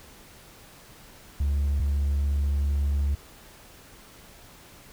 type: tone pair in turn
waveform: triangle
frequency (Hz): 71 / 71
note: C#2 / C#2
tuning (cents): +42 / +42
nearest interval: unison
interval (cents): 0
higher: neither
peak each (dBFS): -19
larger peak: neither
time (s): 1.4-1.8 / 1.8-3.15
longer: second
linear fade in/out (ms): 5
effects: tanh soft clip ceiling -16 dBFS + pink hiss -50 dBFS RMS until 4.92 s